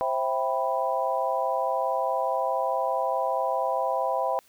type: chord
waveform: sine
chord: C major seventh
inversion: none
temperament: equal with one note detuned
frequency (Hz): 526.9 / 659.3 / 784 / 987.8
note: C5 / E5 / G5 / B5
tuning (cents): +12 / 0 / 0 / 0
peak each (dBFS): -29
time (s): 0.01-4.39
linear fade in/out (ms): 0
effects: white hiss -60 dBFS RMS until 4.48 s